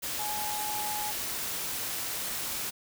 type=tone in noise; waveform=sine; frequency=842 Hz; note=G#5; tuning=24 cents sharp; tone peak=-34 dBFS; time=0.18-1.12 s; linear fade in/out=20 ms; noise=white; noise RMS=-34 dBFS; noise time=0.02-2.71 s; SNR=-3 dB; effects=none